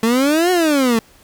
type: exponential two-way sweep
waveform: 30% pulse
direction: up then down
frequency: 219.8 to 371 to 219.8 Hz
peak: -10 dBFS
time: 0.03-0.99 s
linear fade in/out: 2 ms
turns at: 0.51 s
effects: pink hiss -49 dBFS RMS until 1.23 s